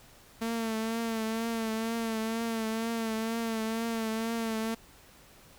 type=tone with vibrato; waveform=sawtooth; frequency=225.4 Hz; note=A3; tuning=42 cents sharp; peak=-26 dBFS; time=0.41-4.75 s; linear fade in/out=10 ms; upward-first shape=triangle; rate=2.1 Hz; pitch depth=46 cents each way; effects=pink hiss -56 dBFS RMS until 5.58 s